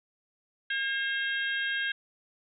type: harmonic tone with a mistuned harmonic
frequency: 539 Hz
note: C#5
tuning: 49 cents flat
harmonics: 3 / 4 / 5 / 6 / 7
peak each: -29 / -40 / -39 / -36 / -42 dBFS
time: 0.7-1.92 s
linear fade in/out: 5 ms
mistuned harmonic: 4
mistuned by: -19 cents
effects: none